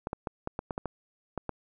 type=clicks; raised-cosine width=1 ms; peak=-18 dBFS; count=10; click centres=0.071 / 0.131 / 0.272 / 0.474 / 0.591 / 0.708 / 0.779 / 0.857 / 1.377 / 1.493 s; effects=none